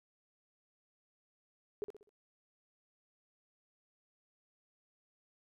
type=tone with echo; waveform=sine; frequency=415.3 Hz; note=G#4; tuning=in tune; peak=-34 dBFS; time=1.82-1.84 s; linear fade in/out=0 ms; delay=63 ms; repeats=4; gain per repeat=-8 dB; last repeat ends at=2.092 s; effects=none